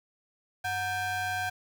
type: ring-modulated tone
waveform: square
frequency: 415.3 Hz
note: G#4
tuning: in tune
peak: -27 dBFS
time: 0.64-1.5 s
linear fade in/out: 10 ms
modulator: 1150 Hz
effects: 9-bit